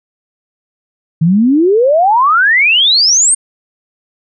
sine exponential sweep, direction up, 153.7 to 8870 Hz, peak -6 dBFS, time 1.21-3.35 s, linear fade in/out 10 ms, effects none

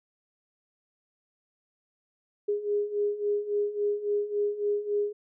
sine beating tone pair, 410 / 413.6 Hz, G#4 / G#4, -22 / -7 cents, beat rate 3.6 Hz, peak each -31 / -27 dBFS, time 2.48-5.13 s, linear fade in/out 10 ms, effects none

